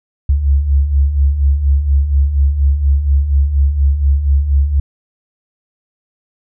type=beating tone pair; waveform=sine; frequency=66.9 / 71.1 Hz; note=C2 / C#2; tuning=+39 / +45 cents; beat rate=4.2 Hz; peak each=-17 / -10 dBFS; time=0.29-4.8 s; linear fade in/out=5 ms; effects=none